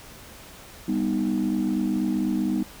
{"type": "chord", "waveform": "sine", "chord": "G augmented", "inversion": "none", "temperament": "equal with one note detuned", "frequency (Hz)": [198.73, 246.9, 311.1], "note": ["G3", "B3", "D#4"], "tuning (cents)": [24, 0, 0], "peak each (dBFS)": -25, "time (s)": [0.88, 2.63], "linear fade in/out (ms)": 5, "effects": ["tanh soft clip ceiling -16 dBFS", "pink hiss -45 dBFS RMS until 2.8 s"]}